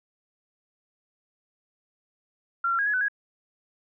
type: tone with pitch steps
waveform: sine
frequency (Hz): 1374 / 1366 / 1636 / 1686 / 1504 / 1651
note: F6 / F6 / G#6 / G#6 / F#6 / G#6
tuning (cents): -29 / -39 / -26 / +26 / +28 / -11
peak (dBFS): -22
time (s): 2.64-3.084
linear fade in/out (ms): 5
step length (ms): 74
effects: none

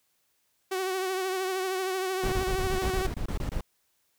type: tone with vibrato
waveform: sawtooth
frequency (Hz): 375.7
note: F#4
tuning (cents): +26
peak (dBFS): -24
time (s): 0.71-3.07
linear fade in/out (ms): 10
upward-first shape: triangle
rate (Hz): 13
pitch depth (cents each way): 49
type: noise bursts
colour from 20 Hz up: brown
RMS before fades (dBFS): -30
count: 12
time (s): 2.23-3.609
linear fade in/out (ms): 2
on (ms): 92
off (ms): 25
effects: white hiss -72 dBFS RMS until 4.18 s

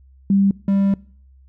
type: tone pair in turn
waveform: sine / triangle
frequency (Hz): 197.1 / 197.1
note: G3 / G3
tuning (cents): +10 / +10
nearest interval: unison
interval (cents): 0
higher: neither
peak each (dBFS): -12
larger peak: neither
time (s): 0.3-0.51 / 0.68-0.94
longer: second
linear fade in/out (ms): 2
effects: noise-tail reverb RT60 0.5 s tail -23 dB re dry + added 66 Hz sine -46 dBFS peak until 1.48 s

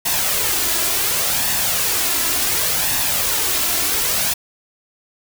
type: noise with flanger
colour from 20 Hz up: white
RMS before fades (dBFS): -19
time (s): 0.05-4.34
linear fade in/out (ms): 10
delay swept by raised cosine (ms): 1.1 to 3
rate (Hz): 0.69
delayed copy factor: +0.5
effects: none

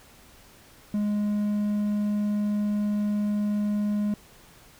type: tone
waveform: triangle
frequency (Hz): 207.7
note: G#3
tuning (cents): 0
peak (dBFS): -21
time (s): 0.94-4.14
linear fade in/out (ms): 2
effects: pink hiss -53 dBFS RMS until 4.79 s

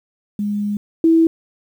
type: tone pair in turn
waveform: sine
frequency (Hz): 206.1 / 327.2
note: G#3 / E4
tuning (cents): -13 / -13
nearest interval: minor sixth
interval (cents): 800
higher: second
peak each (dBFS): -18 / -9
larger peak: second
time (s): 0.39-0.77 / 1.04-1.27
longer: first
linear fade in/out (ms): 2
effects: 8-bit

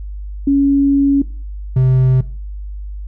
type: tone pair in turn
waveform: sine / triangle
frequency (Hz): 278.8 / 129.35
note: C#4 / C3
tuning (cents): +10 / -19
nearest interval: octave + minor second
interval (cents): 1329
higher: first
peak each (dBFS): -9 / -7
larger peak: second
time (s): 0.47-1.22 / 1.76-2.21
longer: first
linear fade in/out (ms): 5
effects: noise-tail reverb RT60 0.4 s tail -19 dB re dry + added 50 Hz sine -24 dBFS peak until 3.07 s

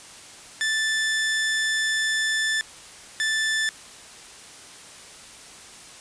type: tone bursts at uneven times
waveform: sawtooth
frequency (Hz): 1760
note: A6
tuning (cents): 0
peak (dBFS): -18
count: 2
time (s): 0.61-2.61 / 3.2-3.69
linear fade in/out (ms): 0
effects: white hiss -44 dBFS RMS until 6 s + resampled to 22050 Hz

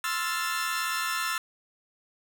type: chord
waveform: sawtooth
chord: F major seventh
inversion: second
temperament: equal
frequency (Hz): 1046.5 / 1318.5 / 1396.9 / 1760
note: C6 / E6 / F6 / A6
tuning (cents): 0 / 0 / 0 / 0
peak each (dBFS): -32 / -28 / -31 / -29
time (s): 0.04-1.38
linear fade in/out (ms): 2
effects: none

